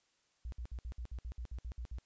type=tone bursts; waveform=sine; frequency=59.4 Hz; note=A#1; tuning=33 cents sharp; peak=-39 dBFS; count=12; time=0.45-1.985 s; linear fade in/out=0 ms; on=72 ms; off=61 ms; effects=white hiss -75 dBFS RMS until 2.05 s + resampled to 16000 Hz